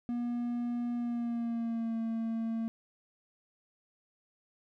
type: tone with pitch glide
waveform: triangle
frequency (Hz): 240 to 226.5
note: B3 to A#3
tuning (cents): -49 to -50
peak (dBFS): -29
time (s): 0.09-2.68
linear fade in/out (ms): 0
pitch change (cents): -101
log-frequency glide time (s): 0.95-1.98
effects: none